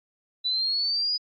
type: exponential sweep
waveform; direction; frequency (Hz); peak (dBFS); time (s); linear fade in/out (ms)
sine; up; 3951 to 4978; -23; 0.44-1.18; 20
effects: AAC 64 kbps